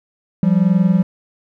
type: tone pair together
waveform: triangle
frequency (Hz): 173 / 193.96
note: F3 / G3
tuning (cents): -16 / -18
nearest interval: major second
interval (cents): 198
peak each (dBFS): -12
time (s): 0.43-1.03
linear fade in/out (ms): 2
effects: none